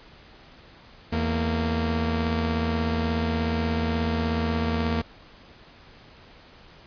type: tone pair together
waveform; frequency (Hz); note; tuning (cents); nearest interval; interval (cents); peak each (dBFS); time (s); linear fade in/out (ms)
sawtooth; 82.35 / 230.5; E2 / A#3; -1 / -19; octave + tritone; 1782; -22; 1.12-5.02; 10
effects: pink hiss -50 dBFS RMS until 6.86 s + resampled to 11025 Hz